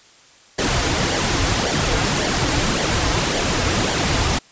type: noise with flanger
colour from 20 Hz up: pink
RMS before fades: -19 dBFS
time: 0.58-4.39 s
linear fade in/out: 10 ms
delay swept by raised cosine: 0.76 to 5.36 ms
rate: 1.8 Hz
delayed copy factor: -0.55
effects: white hiss -49 dBFS RMS until 4.51 s + resampled to 16000 Hz